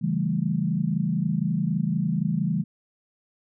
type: chord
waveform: sine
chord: A dominant seventh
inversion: first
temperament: equal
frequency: 138.59 / 164.81 / 196 / 220 Hz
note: C#3 / E3 / G3 / A3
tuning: 0 / 0 / 0 / 0 cents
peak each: -30 / -25 / -27 / -30 dBFS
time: 0.01-2.64 s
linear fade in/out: 20 ms
effects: none